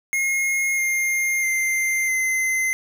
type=tone with pitch steps; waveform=square; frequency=2150 / 2120 / 2091 / 2062 Hz; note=C7 / C7 / C7 / C7; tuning=+47 / +22 / -2 / -26 cents; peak=-20 dBFS; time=0.13-2.73 s; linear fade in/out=0 ms; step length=650 ms; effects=none